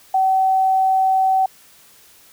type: tone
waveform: sine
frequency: 762 Hz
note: G5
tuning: 49 cents flat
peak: -13 dBFS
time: 0.14-1.46 s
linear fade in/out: 5 ms
effects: white hiss -49 dBFS RMS until 2.32 s